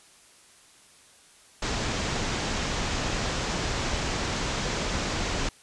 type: low-pass noise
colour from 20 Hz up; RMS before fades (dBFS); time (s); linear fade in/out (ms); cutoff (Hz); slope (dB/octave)
pink; -29; 1.62-5.49; 5; 7400; 48
effects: white hiss -55 dBFS RMS until 5.62 s + resampled to 24000 Hz